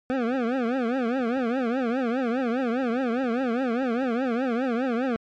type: tone with vibrato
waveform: 25% pulse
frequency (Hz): 246.9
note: B3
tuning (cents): 0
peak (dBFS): -19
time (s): 0.1-5.16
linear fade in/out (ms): 0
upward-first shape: triangle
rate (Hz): 4.9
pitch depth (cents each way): 190
effects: low-pass 2000 Hz 12 dB/octave + MP3 64 kbps